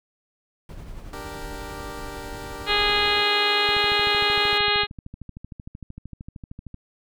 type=noise with tremolo; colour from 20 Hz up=brown; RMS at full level=-36 dBFS; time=0.69-3.23 s; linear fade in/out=2 ms; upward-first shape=sine; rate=11 Hz; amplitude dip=40%
type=chord; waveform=15% pulse; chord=G minor; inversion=second; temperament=equal; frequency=293.7 / 392 / 466.2 Hz; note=D4 / G4 / Bb4; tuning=0 / 0 / 0 cents; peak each=-33 dBFS; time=1.13-4.58 s; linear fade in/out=2 ms
type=harmonic tone; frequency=413.1 Hz; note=G#4; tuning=9 cents flat; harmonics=1 / 2 / 3 / 4 / 5 / 6 / 7 / 8 / 9 / 10; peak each=-28 / -28 / -28 / -28 / -28 / -28 / -28 / -28 / -28 / -28 dBFS; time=2.66-4.87 s; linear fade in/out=50 ms
type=click train; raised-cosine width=5 ms; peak=-25 dBFS; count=41; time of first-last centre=3.69-6.743 s; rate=13.1 Hz
effects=none